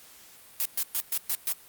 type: noise bursts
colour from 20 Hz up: blue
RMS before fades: -27 dBFS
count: 6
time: 0.6-1.524 s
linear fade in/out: 0 ms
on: 54 ms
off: 120 ms
effects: white hiss -52 dBFS RMS until 1.68 s + Opus 48 kbps